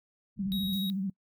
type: low-pass noise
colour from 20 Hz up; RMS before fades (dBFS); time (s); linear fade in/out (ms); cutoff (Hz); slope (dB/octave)
white; -46; 0.36-0.77; 20; 220; 96
type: tone with vibrato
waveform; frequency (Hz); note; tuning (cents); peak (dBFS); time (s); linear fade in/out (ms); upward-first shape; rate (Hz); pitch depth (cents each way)
sine; 193.3; G3; -24; -29; 0.39-1.1; 5; sine; 14; 71
type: tone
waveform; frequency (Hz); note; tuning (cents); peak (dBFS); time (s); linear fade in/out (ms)
square; 3800; A#7; +33; -35; 0.52-0.9; 0
type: noise with exponential decay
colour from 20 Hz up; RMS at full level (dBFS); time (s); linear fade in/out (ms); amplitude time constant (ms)
violet; -46; 0.73-1.11; 0; 81
effects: noise-tail reverb RT60 0.1 s tail -25 dB re dry